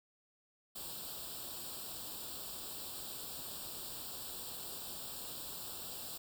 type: noise with comb filter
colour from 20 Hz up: white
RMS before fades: -45 dBFS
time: 0.75-6.18 s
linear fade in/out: 10 ms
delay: 0.24 ms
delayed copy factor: +0.85
effects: none